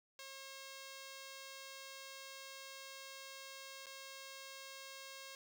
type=tone with dropouts; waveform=5% pulse; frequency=540 Hz; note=C#5; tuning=45 cents flat; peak=-38 dBFS; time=0.19-5.35 s; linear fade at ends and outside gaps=1 ms; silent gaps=3.859-3.866 s; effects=none